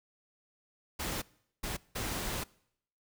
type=noise bursts at uneven times; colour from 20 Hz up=pink; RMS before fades=-36 dBFS; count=3; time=0.99-1.22 / 1.63-1.77 / 1.95-2.44 s; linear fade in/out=10 ms; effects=noise-tail reverb RT60 0.7 s tail -23 dB re dry